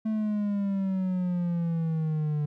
triangle exponential sweep, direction down, 220 to 147.3 Hz, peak -23 dBFS, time 0.05-2.46 s, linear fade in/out 10 ms, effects none

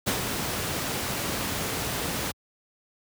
pink noise with ADSR envelope, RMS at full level -24 dBFS, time 0.06-2.32 s, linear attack 19 ms, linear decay 98 ms, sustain -5 dB, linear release 17 ms, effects high-pass 80 Hz 12 dB/octave

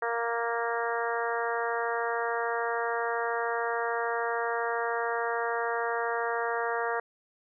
harmonic tone, 233.1 Hz, A#3, in tune, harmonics 2 / 3 / 4 / 5 / 6 / 7 / 8, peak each -32 / -34 / -35 / -36 / -37 / -37 / -38 dBFS, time 0.02-7 s, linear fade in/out 5 ms, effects none

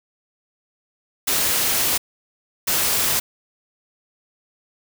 white noise bursts at uneven times, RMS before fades -20 dBFS, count 2, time 1.27-1.98 / 2.67-3.2 s, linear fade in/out 10 ms, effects none

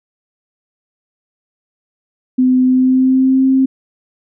sine tone with pitch glide, 255.3 to 264.6 Hz, C4 to C4, -42 to +20 cents, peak -8 dBFS, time 2.38-3.66 s, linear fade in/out 10 ms, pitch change +62 cents, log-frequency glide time 2.63-3.45 s, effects none

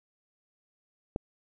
click, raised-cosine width 2 ms, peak -17 dBFS, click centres 1.161 s, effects none

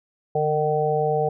harmonic tone with a mistuned harmonic, 152.4 Hz, D#3, 36 cents flat, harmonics 1 / 3 / 4 / 5, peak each -27 / -22 / -27 / -24 dBFS, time 0.35-1.29 s, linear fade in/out 5 ms, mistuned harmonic 1, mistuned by -36 cents, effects none

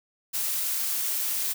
blue noise, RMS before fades -28 dBFS, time 0.33-1.54 s, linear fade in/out 20 ms, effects none

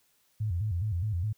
sine tone with vibrato, 96.4 Hz, G2, 28 cents flat, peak -27 dBFS, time 0.4-1.33 s, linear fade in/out 10 ms, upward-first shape square, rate 4.8 Hz, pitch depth 190 cents each way, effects white hiss -69 dBFS RMS until 1.37 s

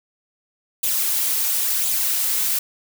blue noise with flanger, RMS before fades -21 dBFS, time 0.83-2.59 s, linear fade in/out 5 ms, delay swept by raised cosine 0.27 to 4.67 ms, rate 0.96 Hz, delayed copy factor +0.55, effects none

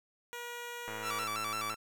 10% pulse tone, 479.2 Hz, A#4, 48 cents sharp, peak -32 dBFS, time 0.33-1.24 s, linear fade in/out 0 ms
click train, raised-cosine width 0.5 ms, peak -27 dBFS, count 94, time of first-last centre 0.88-1.741 s, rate 108 Hz
sawtooth tone with vibrato, 1244.5 Hz, D#6, in tune, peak -31 dBFS, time 1.02-1.76 s, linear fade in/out 50 ms, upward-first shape square, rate 5.9 Hz, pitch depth 130 cents each way
effects none

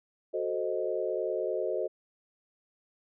sine chord, F# diminished seventh, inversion none, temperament equal, 370 / 440 / 523.3 / 622.3 Hz, F#4 / A4 / C5 / Eb5, 0 / 0 / 0 / 0 cents, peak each -34 dBFS, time 0.33-1.88 s, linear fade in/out 20 ms, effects none

